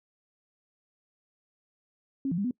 sine tone with pitch steps, 270.9 / 171.4 / 200.6 / 249.1 Hz, C#4 / F3 / G3 / B3, -40 / -32 / +40 / +15 cents, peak -26 dBFS, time 2.25-2.51 s, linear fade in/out 2 ms, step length 65 ms, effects noise-tail reverb RT60 0.1 s tail -23 dB re dry

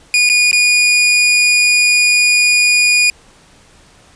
sawtooth tone with dropouts, 2449 Hz, D#7, 28 cents flat, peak -5 dBFS, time 0.14-3.1 s, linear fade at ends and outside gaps 1 ms, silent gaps 0.291-0.298 / 0.513-0.529 s, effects pink hiss -46 dBFS RMS until 4.15 s + resampled to 22050 Hz

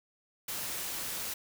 white noise, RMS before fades -37 dBFS, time 0.48-1.34 s, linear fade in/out 5 ms, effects none

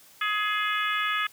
harmonic tone with a mistuned harmonic, 420.1 Hz, G#4, 20 cents sharp, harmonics 3 / 4 / 5 / 6 / 7 / 8, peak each -28 / -30 / -32 / -34 / -35 / -36 dBFS, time 0.21-1.27 s, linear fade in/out 5 ms, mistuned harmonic 8, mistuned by +25 cents, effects white hiss -54 dBFS RMS until 1.32 s + high-pass 60 Hz 12 dB/octave

